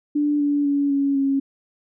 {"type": "tone with pitch steps", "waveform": "sine", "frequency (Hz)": [293.7, 288.7, 283.7, 278.8, 274], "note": ["D4", "D4", "C#4", "C#4", "C#4"], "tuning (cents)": [0, -30, 40, 10, -20], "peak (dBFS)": -17, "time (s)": [0.15, 1.4], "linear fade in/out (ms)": 10, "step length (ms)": 250, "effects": []}